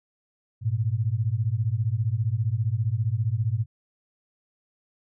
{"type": "beating tone pair", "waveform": "sine", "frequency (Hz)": [103.83, 118.83], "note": ["G#2", "A#2"], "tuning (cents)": [0, 34], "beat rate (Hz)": 15, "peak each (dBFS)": [-25, -25], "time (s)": [0.61, 3.66], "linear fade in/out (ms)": 50, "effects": []}